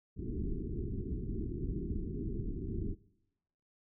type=low-pass noise; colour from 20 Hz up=pink; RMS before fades=-37 dBFS; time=0.16-2.96 s; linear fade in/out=50 ms; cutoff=410 Hz; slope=96 dB/octave; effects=noise-tail reverb RT60 0.9 s tail -22 dB re dry